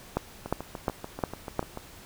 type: two click trains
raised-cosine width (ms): 1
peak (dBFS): -11 / -21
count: 5 / 10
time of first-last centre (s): 0.17-1.593 / 0.46-1.774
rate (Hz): 2.81 / 6.85
effects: pink hiss -49 dBFS RMS until 2.05 s